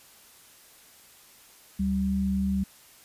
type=tone pair together; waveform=sine; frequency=72.49 / 193.9 Hz; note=D2 / G3; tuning=-22 / -19 cents; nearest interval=octave + perfect fourth; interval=1703 cents; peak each=-31 / -24 dBFS; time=1.79-2.64 s; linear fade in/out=10 ms; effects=white hiss -54 dBFS RMS until 3.04 s + resampled to 32000 Hz